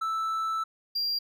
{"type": "tone pair in turn", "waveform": "triangle", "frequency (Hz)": [1318.5, 4760], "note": ["E6", "D8"], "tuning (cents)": [0, 22], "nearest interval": "octave + minor seventh", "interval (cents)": 2222, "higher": "second", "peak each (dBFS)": -25, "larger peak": "neither", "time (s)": [[0.01, 0.64], [0.95, 1.19]], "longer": "first", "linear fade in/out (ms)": 10, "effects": []}